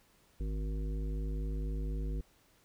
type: harmonic tone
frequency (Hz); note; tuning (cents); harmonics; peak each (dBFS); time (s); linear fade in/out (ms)
52; G#1; +3; 1 / 3 / 5 / 7 / 9; -33 / -43 / -47 / -50 / -52; 0.4-2.21; 5
effects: pink hiss -67 dBFS RMS until 2.64 s